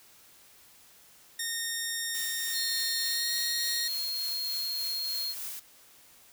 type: tone with pitch glide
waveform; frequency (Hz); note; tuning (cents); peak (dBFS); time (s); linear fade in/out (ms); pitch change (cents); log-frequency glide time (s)
10% pulse; 1842 to 1876.4; A#6 to A#6; -21 to +11; -22; 1.39-3.88; 5; +32; 3.02-3.31
type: noise with tremolo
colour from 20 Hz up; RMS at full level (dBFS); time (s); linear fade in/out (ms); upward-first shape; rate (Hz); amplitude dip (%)
blue; -37; 2.14-5.6; 10; triangle; 3.4; 40
type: tone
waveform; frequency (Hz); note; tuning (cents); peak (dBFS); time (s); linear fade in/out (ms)
triangle; 4252; C8; +27; -30; 2.52-5.35; 50
effects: white hiss -57 dBFS RMS until 6.32 s